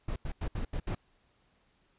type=noise bursts at uneven times; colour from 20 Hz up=brown; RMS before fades=-33 dBFS; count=6; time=0.08-0.16 / 0.25-0.32 / 0.41-0.48 / 0.55-0.65 / 0.73-0.8 / 0.87-0.95 s; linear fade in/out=5 ms; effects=pink hiss -70 dBFS RMS until 1.98 s + resampled to 8000 Hz